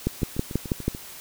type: two click trains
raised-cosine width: 3 ms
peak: -9 / -21 dBFS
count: 6 / 6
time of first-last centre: 0.07-0.88 / 0.22-0.949 s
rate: 6.17 / 6.86 Hz
effects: white hiss -42 dBFS RMS until 1.2 s